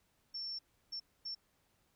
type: tone bursts at uneven times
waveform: sine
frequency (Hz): 5420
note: E8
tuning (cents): +47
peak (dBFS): -39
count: 3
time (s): 0.34-0.59 / 0.92-1 / 1.25-1.35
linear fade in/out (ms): 10
effects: pink hiss -75 dBFS RMS until 1.95 s